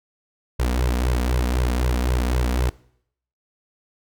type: tone with flanger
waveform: sawtooth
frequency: 61.74 Hz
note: B1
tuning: in tune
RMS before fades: -21 dBFS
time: 0.59-2.7 s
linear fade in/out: 10 ms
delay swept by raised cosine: 1.9 to 4.3 ms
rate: 3.9 Hz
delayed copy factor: +0.9
effects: noise-tail reverb RT60 0.7 s tail -22 dB re dry